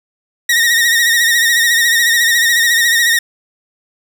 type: tone with vibrato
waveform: sawtooth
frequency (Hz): 1870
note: A#6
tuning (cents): +5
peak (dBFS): -6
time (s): 0.49-3.19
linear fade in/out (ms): 5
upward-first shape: sine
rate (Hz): 14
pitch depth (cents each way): 57
effects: none